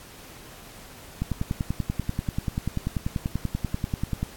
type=click train; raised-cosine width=5 ms; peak=-13 dBFS; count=32; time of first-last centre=1.22-4.23 s; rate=10.3 Hz; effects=pink hiss -46 dBFS RMS until 4.36 s + AAC 64 kbps